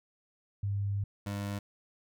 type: tone pair in turn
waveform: sine / 25% pulse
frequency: 100.3 / 101.06 Hz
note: G2 / G#2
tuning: +40 / -47 cents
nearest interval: unison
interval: 13 cents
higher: second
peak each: -29 / -30 dBFS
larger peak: first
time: 0.63-1.04 / 1.26-1.59 s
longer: first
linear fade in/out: 5 ms
effects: none